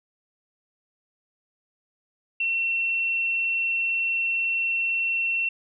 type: tone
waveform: sine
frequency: 2711 Hz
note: E7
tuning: 48 cents sharp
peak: -22 dBFS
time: 2.4-5.49 s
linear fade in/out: 5 ms
effects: none